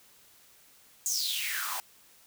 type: noise with high-pass filter sweep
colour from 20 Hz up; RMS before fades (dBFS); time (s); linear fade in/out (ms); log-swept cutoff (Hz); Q
white; -32; 1.06-1.8; 0; 7200 to 830; 7.9
effects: white hiss -59 dBFS RMS until 2.26 s